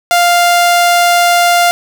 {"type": "tone", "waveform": "sawtooth", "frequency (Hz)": 698.5, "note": "F5", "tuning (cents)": 0, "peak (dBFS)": -3, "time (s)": [0.11, 1.71], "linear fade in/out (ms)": 0, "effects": []}